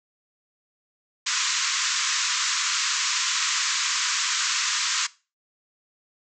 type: band-pass noise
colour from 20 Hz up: white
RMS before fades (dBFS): -25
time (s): 1.26-5.07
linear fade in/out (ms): 10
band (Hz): 1000 to 7500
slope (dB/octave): 96
effects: noise-tail reverb RT60 0.3 s tail -19 dB re dry